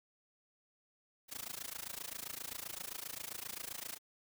white noise with amplitude modulation, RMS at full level -41 dBFS, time 1.28-3.99 s, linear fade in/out 50 ms, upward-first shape sine, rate 27.6 Hz, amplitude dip 95%, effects none

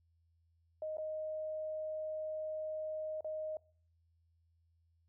sine tone with dropouts, 622.3 Hz, D#5, in tune, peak -37 dBFS, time 0.82-3.57 s, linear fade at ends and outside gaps 2 ms, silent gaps 0.971-0.982 / 3.208-3.245 s, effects noise-tail reverb RT60 0.5 s tail -24 dB re dry + added 83 Hz sine -70 dBFS peak until 5.08 s

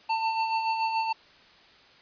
square tone with tremolo, 895 Hz, A5, 29 cents sharp, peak -24 dBFS, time 0.09-1.13 s, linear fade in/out 10 ms, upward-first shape sine, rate 7 Hz, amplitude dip 45%, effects white hiss -55 dBFS RMS until 2.01 s + resampled to 11025 Hz

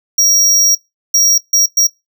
square tone bursts at uneven times, 5660 Hz, F8, 22 cents sharp, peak -8 dBFS, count 4, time 0.18-0.75 / 1.14-1.38 / 1.53-1.66 / 1.77-1.87 s, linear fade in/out 5 ms, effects noise-tail reverb RT60 0.2 s tail -22 dB re dry

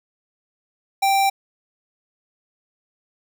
square tone, 784 Hz, G5, in tune, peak -16 dBFS, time 1.02-1.3 s, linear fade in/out 10 ms, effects none

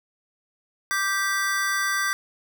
square chord, G major, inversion second, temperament just, 1176 / 1568 / 1960 Hz, D6 / G6 / B6, +2 / 0 / -14 cents, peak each -29 / -26 / -29 dBFS, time 0.91-2.13 s, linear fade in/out 0 ms, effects none

